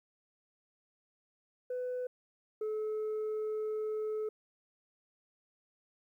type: tone pair in turn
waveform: sine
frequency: 500 / 430.9 Hz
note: B4 / A4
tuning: +21 / -36 cents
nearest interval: minor third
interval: 257 cents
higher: first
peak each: -32 / -30 dBFS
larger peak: second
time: 1.7-2.07 / 2.61-4.29 s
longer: second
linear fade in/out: 5 ms
effects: tanh soft clip ceiling -32 dBFS + 12-bit